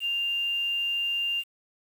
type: tone with quantisation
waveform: sine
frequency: 2794 Hz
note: F7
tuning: in tune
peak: -25 dBFS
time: 0-1.44 s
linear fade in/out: 50 ms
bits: 8
effects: none